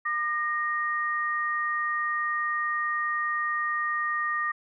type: tone pair together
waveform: sine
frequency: 1205.1 / 1864.7 Hz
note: D6 / A#6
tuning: +44 / 0 cents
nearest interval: minor sixth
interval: 756 cents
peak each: -28 dBFS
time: 0.05-4.52 s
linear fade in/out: 10 ms
effects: none